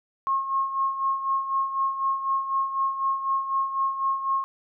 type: tone with tremolo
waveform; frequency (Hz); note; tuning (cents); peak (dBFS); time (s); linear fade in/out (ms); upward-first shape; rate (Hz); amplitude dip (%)
sine; 1081; C#6; -44; -20; 0.27-4.44; 0; sine; 4; 65
effects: none